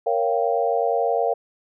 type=chord; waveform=sine; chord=G half-diminished seventh; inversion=first; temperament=equal with one note detuned; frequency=466.2 / 554.4 / 693.2 / 784 Hz; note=Bb4 / Db5 / F5 / G5; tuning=0 / 0 / -13 / 0 cents; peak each=-23 / -25 / -23 / -26 dBFS; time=0.06-1.34 s; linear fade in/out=10 ms; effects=none